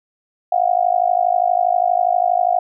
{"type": "tone with amplitude modulation", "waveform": "sine", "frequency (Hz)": 716, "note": "F5", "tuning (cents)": 43, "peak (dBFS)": -9, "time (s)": [0.52, 2.59], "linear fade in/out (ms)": 5, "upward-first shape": "sine", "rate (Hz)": 52.4, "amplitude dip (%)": 100, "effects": []}